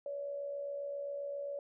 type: tone with amplitude modulation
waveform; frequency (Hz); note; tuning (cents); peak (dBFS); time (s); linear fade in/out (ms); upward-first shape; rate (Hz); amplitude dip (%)
sine; 568; C#5; +42; -35; 0.06-1.59; 2; sine; 67.5; 45
effects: none